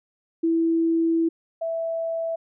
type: tone pair in turn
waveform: sine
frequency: 329.6 / 659.2 Hz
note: E4 / E5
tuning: 0 / 0 cents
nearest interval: octave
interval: 1200 cents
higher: second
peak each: -18 / -24 dBFS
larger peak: first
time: 0.43-1.29 / 1.61-2.36 s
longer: first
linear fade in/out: 10 ms
effects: none